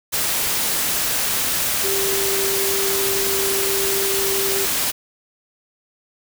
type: tone in noise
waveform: sine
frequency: 392 Hz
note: G4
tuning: in tune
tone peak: -23 dBFS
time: 1.83-4.66 s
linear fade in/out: 20 ms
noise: white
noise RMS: -21 dBFS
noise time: 0.12-4.92 s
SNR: -5 dB
effects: none